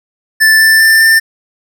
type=tone with pitch steps; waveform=square; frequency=1760 / 1770.2 / 1780.5 / 1790.8 Hz; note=A6 / A6 / A6 / A6; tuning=0 / +10 / +20 / +30 cents; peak=-5 dBFS; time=0.4-1.2 s; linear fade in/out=20 ms; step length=200 ms; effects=none